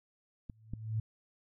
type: tone with exponential growth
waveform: sine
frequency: 110 Hz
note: A2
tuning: in tune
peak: -28 dBFS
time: 0.49-1 s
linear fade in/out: 5 ms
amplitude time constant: 110 ms
type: clicks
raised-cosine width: 5 ms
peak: -30 / -26 dBFS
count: 2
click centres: 0.498 / 0.736 s
effects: none